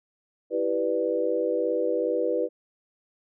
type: chord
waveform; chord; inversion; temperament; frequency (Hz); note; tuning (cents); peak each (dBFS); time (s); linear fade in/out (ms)
sine; E minor seventh; none; equal with one note detuned; 329.6 / 392 / 493.9 / 590.7; E4 / G4 / B4 / D5; 0 / 0 / 0 / +10; -30 / -30 / -25 / -31; 0.5-2.49; 50
effects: none